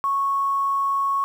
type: tone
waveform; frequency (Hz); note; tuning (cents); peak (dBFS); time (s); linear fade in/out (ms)
sine; 1104; C#6; -7; -19; 0.04-1.24; 0
effects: 8-bit